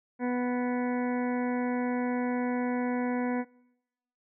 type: harmonic tone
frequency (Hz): 246.9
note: B3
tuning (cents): 0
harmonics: 1 / 2 / 3 / 4 / 6 / 7 / 8 / 9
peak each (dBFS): -28 / -34 / -38 / -40 / -44 / -45 / -46 / -47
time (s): 0.19-3.45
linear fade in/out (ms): 50
effects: noise-tail reverb RT60 0.9 s tail -24 dB re dry